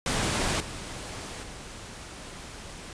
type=noise with level steps; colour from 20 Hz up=pink; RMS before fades=-27 / -38 / -42 dBFS; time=0.06-2.93 s; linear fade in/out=2 ms; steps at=0.6 / 1.43 s; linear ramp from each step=5 ms; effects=resampled to 22050 Hz